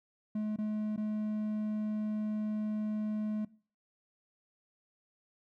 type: tone with dropouts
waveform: triangle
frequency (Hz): 213.3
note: G#3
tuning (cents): +46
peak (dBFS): -29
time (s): 0.35-3.45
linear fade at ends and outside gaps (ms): 5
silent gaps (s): 0.562-0.585 / 0.963-0.976
effects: noise-tail reverb RT60 0.4 s tail -20 dB re dry